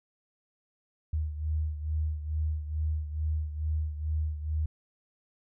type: beating tone pair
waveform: sine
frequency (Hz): 76.8 / 79.1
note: D#2 / D#2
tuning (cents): -22 / +29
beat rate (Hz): 2.3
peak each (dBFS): -29 / -35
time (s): 1.13-4.66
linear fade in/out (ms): 5
effects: none